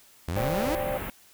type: exponential sweep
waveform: sawtooth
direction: up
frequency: 76.8 to 339.9 Hz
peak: -24 dBFS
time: 0.28-0.75 s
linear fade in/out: 0 ms
type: chord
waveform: sine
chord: C suspended second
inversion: none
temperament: equal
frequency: 523.3 / 587.3 / 784 Hz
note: C5 / D5 / G5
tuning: 0 / 0 / 0 cents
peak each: -31 / -31 / -34 dBFS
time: 0.36-0.98 s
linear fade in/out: 10 ms
type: band-stop noise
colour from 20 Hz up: pink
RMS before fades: -34 dBFS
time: 0.36-1.1 s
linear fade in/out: 2 ms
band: 2700 to 12000 Hz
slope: 24 dB/octave
effects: white hiss -56 dBFS RMS until 1.33 s